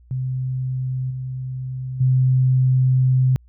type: tone with level steps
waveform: sine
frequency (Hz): 129.2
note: C3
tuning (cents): -21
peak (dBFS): -21 / -25 / -13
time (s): 0.11-3.36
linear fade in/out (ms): 0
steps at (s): 1.1 / 2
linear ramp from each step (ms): 10
effects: added 60 Hz sine -47 dBFS peak until 3.48 s